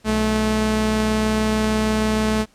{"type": "tone pair together", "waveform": "sawtooth", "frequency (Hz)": [60.8, 216.7], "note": ["B1", "A3"], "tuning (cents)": [-26, -26], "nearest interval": "octave + minor seventh", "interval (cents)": 2200, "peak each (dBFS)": [-22, -14], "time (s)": [0.04, 2.46], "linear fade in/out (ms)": 50, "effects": ["pink hiss -56 dBFS RMS until 2.54 s", "low-pass 10000 Hz 12 dB/octave"]}